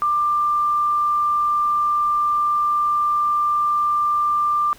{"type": "tone", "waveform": "sine", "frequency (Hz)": 1188, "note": "D6", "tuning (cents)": 20, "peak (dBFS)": -16, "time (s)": [0.02, 4.73], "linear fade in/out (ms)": 0, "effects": ["pink hiss -47 dBFS RMS until 4.78 s"]}